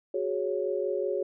sine chord, F# suspended second, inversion none, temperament equal, 370 / 415.3 / 554.4 Hz, F#4 / G#4 / C#5, 0 / 0 / 0 cents, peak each -31 dBFS, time 0.14-1.23 s, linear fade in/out 5 ms, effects none

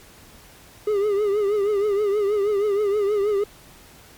triangle tone with vibrato, 410 Hz, G#4, 22 cents flat, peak -16 dBFS, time 0.87-3.44 s, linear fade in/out 5 ms, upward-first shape triangle, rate 6.3 Hz, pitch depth 94 cents each way, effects pink hiss -48 dBFS RMS until 4.17 s + MP3 96 kbps

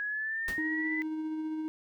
sine linear sweep, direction up, 1661.2 to 2013 Hz, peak -31 dBFS, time 0-1.02 s, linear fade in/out 0 ms
pink noise with exponential decay, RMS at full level -36 dBFS, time 0.48-0.66 s, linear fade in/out 2 ms, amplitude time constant 37 ms
triangle tone with tremolo, 313 Hz, D#4, 10 cents sharp, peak -29 dBFS, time 0.58-1.68 s, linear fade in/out 0 ms, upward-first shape sine, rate 15 Hz, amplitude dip 25%
effects none

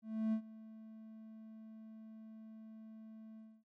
triangle tone with ADSR envelope, 220 Hz, A3, in tune, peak -29 dBFS, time 0.02-3.64 s, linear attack 310 ms, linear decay 81 ms, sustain -20 dB, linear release 260 ms, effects none

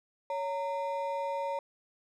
triangle ring-modulated tone, 740 Hz, F#5, in tune, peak -26 dBFS, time 0.3-1.59 s, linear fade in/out 2 ms, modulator 182 Hz, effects none

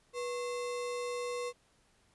sine tone with sample-and-hold, 488.4 Hz, B4, 19 cents flat, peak -34 dBFS, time 0.13-1.53 s, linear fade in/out 50 ms, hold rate 1575 Hz, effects pink hiss -69 dBFS RMS until 2.14 s + resampled to 24000 Hz

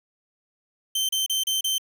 sawtooth tone bursts, 3105 Hz, G7, 17 cents flat, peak -19 dBFS, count 5, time 0.95-1.782 s, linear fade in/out 5 ms, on 140 ms, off 33 ms, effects none

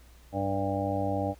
harmonic tone with a mistuned harmonic, 98 Hz, G2, in tune, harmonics 1 / 2 / 3 / 5 / 6 / 7 / 8, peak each -33 / -37 / -33 / -37 / -33 / -37 / -34 dBFS, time 0.32-1.35 s, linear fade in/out 50 ms, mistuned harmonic 8, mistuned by +41 cents, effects added 60 Hz sine -52 dBFS peak until 1.39 s + pink hiss -60 dBFS RMS until 1.39 s

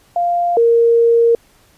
sine tone pair in turn, 697 / 465.2 Hz, F5 / A#4, -4 / -4 cents, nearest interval perfect fifth, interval 700 cents, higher first, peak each -13 / -8 dBFS, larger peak second, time 0.16-0.57 / 0.57-1.35 s, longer second, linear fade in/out 2 ms, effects pink hiss -52 dBFS RMS until 1.77 s + resampled to 32000 Hz

